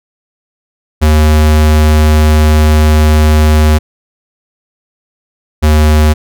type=tone pair in turn; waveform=square; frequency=76.8 / 76.49 Hz; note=D#2 / D#2; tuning=-22 / -29 cents; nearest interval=unison; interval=7 cents; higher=first; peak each=-5 dBFS; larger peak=neither; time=1.01-3.79 / 5.62-6.14 s; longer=first; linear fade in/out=20 ms; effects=none